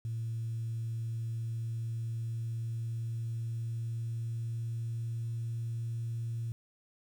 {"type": "tone with pitch glide", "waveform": "sine", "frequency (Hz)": [114, 115.66], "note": ["A#2", "A#2"], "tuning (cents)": [-38, -13], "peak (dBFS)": -32, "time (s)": [0.05, 6.52], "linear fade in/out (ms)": 0, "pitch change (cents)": 25, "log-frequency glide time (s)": [0.45, 6.02], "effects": ["tanh soft clip ceiling -29 dBFS", "10-bit"]}